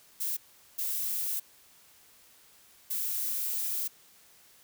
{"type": "noise bursts at uneven times", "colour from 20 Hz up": "violet", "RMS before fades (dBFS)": -32, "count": 3, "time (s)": [[0.2, 0.37], [0.78, 1.4], [2.9, 3.88]], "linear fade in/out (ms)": 10, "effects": ["white hiss -59 dBFS RMS until 4.63 s"]}